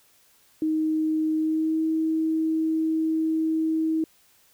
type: tone with pitch glide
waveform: sine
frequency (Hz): 313.5 to 319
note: D#4 to D#4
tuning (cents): +13 to +43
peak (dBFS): -21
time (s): 0.62-4.04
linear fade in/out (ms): 2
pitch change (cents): +30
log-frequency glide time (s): 1.36-1.82
effects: white hiss -60 dBFS RMS until 4.53 s